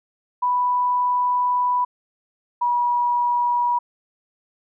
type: tone pair in turn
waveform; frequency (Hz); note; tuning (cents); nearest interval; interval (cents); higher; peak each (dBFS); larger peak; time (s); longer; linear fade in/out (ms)
sine; 987.8 / 966.9; B5 / B5; 0 / -37; unison; 37; first; -17; neither; 0.42-1.85 / 2.61-3.79; first; 10
effects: none